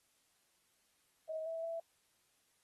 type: tone with pitch steps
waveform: sine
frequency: 635 / 655 / 663 Hz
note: D#5 / E5 / E5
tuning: +35 / -11 / +10 cents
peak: -38 dBFS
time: 1.29-1.8 s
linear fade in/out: 5 ms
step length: 170 ms
effects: white hiss -75 dBFS RMS until 2.63 s + AAC 32 kbps

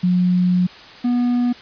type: tone pair in turn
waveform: sine / triangle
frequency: 180.1 / 243.8 Hz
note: F#3 / B3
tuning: -46 / -22 cents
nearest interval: perfect fourth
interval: 524 cents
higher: second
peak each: -13 dBFS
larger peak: neither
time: 0.03-0.67 / 1.04-1.53 s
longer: first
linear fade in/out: 10 ms
effects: white hiss -40 dBFS RMS until 1.61 s + resampled to 11025 Hz

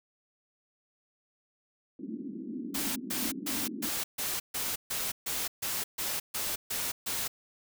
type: band-pass noise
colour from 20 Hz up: pink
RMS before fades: -39 dBFS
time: 1.99-3.89 s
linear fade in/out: 2 ms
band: 210 to 320 Hz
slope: 48 dB/octave
type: noise bursts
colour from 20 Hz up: white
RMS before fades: -33 dBFS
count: 13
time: 2.74-7.28 s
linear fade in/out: 10 ms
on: 220 ms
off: 140 ms
effects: none

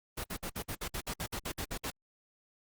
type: noise bursts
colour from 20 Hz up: pink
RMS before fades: -37 dBFS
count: 14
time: 0.17-1.906 s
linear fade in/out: 10 ms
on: 72 ms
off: 56 ms
effects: Opus 24 kbps

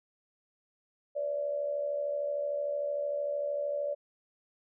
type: tone with amplitude modulation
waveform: sine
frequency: 578 Hz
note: D5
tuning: 28 cents flat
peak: -27 dBFS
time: 1.15-3.95 s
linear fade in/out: 20 ms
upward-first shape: sine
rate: 73.2 Hz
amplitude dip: 60%
effects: none

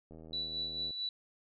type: click train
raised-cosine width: 2 ms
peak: -38 dBFS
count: 65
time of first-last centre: 0.11-0.907 s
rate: 80.3 Hz
type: tone with tremolo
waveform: sine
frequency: 3951 Hz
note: B7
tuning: in tune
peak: -33 dBFS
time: 0.33-1.09 s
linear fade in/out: 2 ms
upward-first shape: sine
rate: 4.5 Hz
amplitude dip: 50%
effects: none

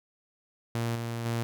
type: tone with level steps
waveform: sawtooth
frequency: 116.54 Hz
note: A#2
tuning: in tune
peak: -24 / -28 / -24 dBFS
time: 0.75-1.43 s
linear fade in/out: 0 ms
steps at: 0.95 / 1.25 s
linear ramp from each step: 10 ms
effects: none

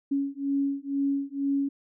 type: beating tone pair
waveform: sine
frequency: 277.2 / 279.3 Hz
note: C#4 / C#4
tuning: 0 / +13 cents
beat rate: 2.1 Hz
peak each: -28 / -28 dBFS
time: 0.11-1.69 s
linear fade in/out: 10 ms
effects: none

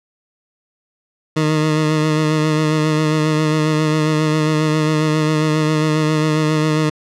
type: tone with vibrato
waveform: 20% pulse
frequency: 154.7 Hz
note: D#3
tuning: 10 cents flat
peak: -9 dBFS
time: 1.36-6.9 s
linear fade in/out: 10 ms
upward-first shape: sine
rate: 7.4 Hz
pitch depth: 25 cents each way
effects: low-pass 7000 Hz 12 dB/octave

